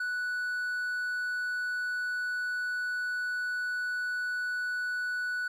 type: tone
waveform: triangle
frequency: 1480 Hz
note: F#6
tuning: in tune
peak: -28 dBFS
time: 0-5.48 s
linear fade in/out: 5 ms
effects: none